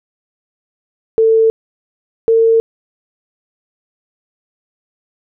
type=tone pair in turn; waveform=sine; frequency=446.8 / 453 Hz; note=A4 / A#4; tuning=+27 / -50 cents; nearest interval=unison; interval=23 cents; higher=second; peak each=-7 dBFS; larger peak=neither; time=1.18-1.5 / 2.28-2.6 s; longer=neither; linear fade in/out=0 ms; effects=none

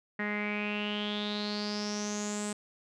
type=tone with low-pass filter sweep; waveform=sawtooth; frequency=208.2 Hz; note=G#3; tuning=5 cents sharp; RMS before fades=-34 dBFS; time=0.19-2.53 s; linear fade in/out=5 ms; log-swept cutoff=1900 to 8200 Hz; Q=8.6; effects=none

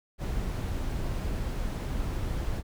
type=noise; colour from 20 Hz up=brown; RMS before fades=-31 dBFS; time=0.18-2.63 s; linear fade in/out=50 ms; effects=none

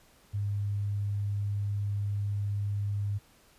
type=tone; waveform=sine; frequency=101.7 Hz; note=G#2; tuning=36 cents flat; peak=-28 dBFS; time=0.33-3.19 s; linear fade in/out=20 ms; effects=pink hiss -61 dBFS RMS until 3.58 s + resampled to 32000 Hz

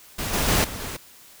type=noise with level steps; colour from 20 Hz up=pink; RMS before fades=-28 / -23 / -20 / -34 / -32 dBFS; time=0.18-0.97 s; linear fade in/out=10 ms; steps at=0.33 / 0.48 / 0.64 / 0.8 s; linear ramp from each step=5 ms; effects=white hiss -49 dBFS RMS until 1.4 s

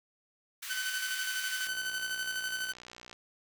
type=high-pass noise; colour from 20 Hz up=pink; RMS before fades=-41 dBFS; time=0.62-1.68 s; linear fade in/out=10 ms; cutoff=1500 Hz; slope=24 dB/octave
type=tone with tremolo; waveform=sawtooth; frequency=1518 Hz; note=F#6; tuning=44 cents sharp; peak=-28 dBFS; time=0.69-2.73 s; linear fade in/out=20 ms; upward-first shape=square; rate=12 Hz; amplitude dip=40%
type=click train; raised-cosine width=0.2 ms; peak=-30 dBFS; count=90; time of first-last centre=1.67-3.129 s; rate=61 Hz
effects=none

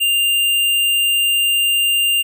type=tone; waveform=square; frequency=2795 Hz; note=F7; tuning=1 cent sharp; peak=-14 dBFS; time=0-2.23 s; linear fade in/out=20 ms; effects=none

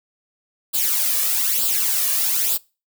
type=noise with flanger; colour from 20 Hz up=blue; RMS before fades=-20 dBFS; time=0.73-2.58 s; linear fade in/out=20 ms; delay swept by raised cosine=0.24 to 1.74 ms; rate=1.1 Hz; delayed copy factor=+0.7; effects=noise-tail reverb RT60 0.3 s tail -23 dB re dry

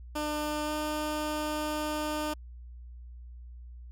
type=tone with pitch glide; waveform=15% pulse; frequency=300.5 to 303.6 Hz; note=D4 to D#4; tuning=+40 to -42 cents; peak=-24 dBFS; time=0.15-2.34 s; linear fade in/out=10 ms; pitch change=+18 cents; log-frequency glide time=0.64-0.71 s; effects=added 60 Hz sine -43 dBFS peak until 3.91 s

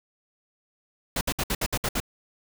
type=noise bursts; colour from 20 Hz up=pink; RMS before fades=-26 dBFS; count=8; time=1.16-2.002 s; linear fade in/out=5 ms; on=51 ms; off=62 ms; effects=none

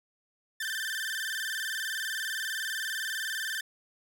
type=tone with vibrato; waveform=sawtooth; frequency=1661.2 Hz; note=G#6; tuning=in tune; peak=-28 dBFS; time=0.6-3.61 s; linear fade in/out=5 ms; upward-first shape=square; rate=20 Hz; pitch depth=110 cents each way; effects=none

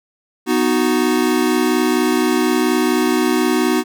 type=chord; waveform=square; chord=B major; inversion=none; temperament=equal; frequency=246.9 / 311.1 / 370 Hz; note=B3 / D#4 / F#4; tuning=0 / 0 / 0 cents; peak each=-19 dBFS; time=0.46-3.84 s; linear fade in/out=50 ms; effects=none

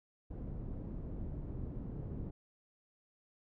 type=low-pass noise; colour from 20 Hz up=pink; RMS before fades=-42 dBFS; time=0.3-2.31 s; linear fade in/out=10 ms; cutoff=290 Hz; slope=12 dB/octave; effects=none

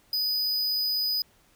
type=tone; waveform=square; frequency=4978 Hz; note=D#8; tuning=in tune; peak=-25 dBFS; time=0.13-1.22 s; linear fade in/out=2 ms; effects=pink hiss -62 dBFS RMS until 1.55 s

